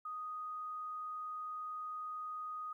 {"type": "tone", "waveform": "sine", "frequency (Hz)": 1244.5, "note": "D#6", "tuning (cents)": 0, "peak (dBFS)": -40, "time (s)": [0.05, 2.73], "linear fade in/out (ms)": 5, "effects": ["13-bit"]}